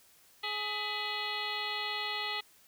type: harmonic tone with a mistuned harmonic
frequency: 420.9 Hz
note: G#4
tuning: 23 cents sharp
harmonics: 1 / 2 / 3 / 5 / 6 / 7 / 8 / 9 / 10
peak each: -47 / -41 / -42 / -39 / -42 / -43 / -41 / -45 / -41 dBFS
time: 0.43-2.41 s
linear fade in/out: 10 ms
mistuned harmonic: 5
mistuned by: -89 cents
effects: white hiss -62 dBFS RMS until 2.67 s